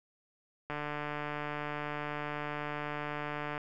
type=click train; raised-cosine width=0.5 ms; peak=-22 dBFS; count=427; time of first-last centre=0.7-3.578 s; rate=148 Hz; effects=none